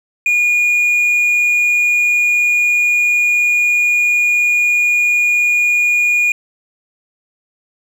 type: tone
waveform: triangle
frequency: 2439 Hz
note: D#7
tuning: 35 cents flat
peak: -9 dBFS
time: 0.26-6.32 s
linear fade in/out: 2 ms
effects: none